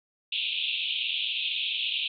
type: band-pass noise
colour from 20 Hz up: white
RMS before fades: -30 dBFS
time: 0.32-2.08 s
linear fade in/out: 5 ms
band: 2500 to 3700 Hz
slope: 96 dB/octave
effects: none